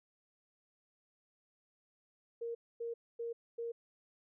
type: tone bursts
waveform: sine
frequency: 466.2 Hz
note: A#4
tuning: in tune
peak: -37 dBFS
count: 4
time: 2.41-3.72 s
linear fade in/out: 10 ms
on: 140 ms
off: 250 ms
effects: none